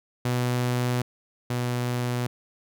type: tone pair in turn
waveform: sawtooth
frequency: 123.47 / 122.62 Hz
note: B2 / B2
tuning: 0 / -12 cents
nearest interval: unison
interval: 12 cents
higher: first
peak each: -19 / -21 dBFS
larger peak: first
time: 0.25-1.02 / 1.5-2.27 s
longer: neither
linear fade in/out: 5 ms
effects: none